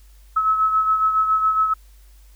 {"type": "beating tone pair", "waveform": "sine", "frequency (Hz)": [1292, 1299.2], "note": ["E6", "E6"], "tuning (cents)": [-35, -26], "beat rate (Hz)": 7.2, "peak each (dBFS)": [-16, -25], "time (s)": [0.36, 1.74], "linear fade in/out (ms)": 10, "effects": ["added 50 Hz sine -45 dBFS peak until 2.35 s", "white hiss -58 dBFS RMS until 2.35 s"]}